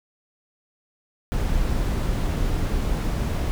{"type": "noise", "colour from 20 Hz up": "brown", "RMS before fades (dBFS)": -23, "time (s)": [1.32, 3.51], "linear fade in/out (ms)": 0, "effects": []}